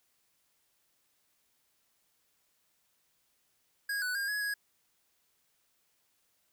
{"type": "tone with pitch steps", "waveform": "square", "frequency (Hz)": [1642, 1488, 1613, 1679, 1661], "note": ["G#6", "F#6", "G6", "G#6", "G#6"], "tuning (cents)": [-20, 9, 49, 18, 0], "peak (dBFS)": -32, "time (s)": [3.89, 4.54], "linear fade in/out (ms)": 5, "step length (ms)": 130, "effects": ["white hiss -74 dBFS RMS until 6.52 s"]}